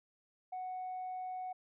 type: tone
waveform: sine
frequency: 740 Hz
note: F#5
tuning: in tune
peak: -37 dBFS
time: 0.52-1.53 s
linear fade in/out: 10 ms
effects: tanh soft clip ceiling -36 dBFS